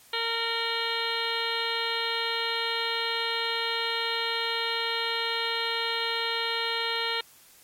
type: harmonic tone with a mistuned harmonic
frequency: 460 Hz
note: A#4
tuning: 23 cents flat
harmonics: 1 / 2 / 3 / 4 / 5 / 6 / 7 / 8 / 9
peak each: -35 / -35 / -35 / -35 / -35 / -35 / -35 / -35 / -35 dBFS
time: 0.13-7.21 s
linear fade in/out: 5 ms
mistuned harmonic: 6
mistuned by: +67 cents
effects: white hiss -55 dBFS RMS until 7.63 s + MP3 64 kbps